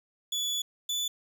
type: tone pair in turn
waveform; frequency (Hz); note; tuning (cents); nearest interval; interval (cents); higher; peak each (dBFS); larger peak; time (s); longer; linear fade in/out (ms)
30% pulse; 3434 / 3478; A7 / A7; -43 / -21; unison; 22; second; -26; neither; 0.32-0.62 / 0.89-1.08; first; 5
effects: none